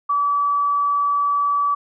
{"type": "tone", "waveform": "sine", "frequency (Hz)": 1149, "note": "D6", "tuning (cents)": -38, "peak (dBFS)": -16, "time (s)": [0.09, 1.75], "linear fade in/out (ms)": 10, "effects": []}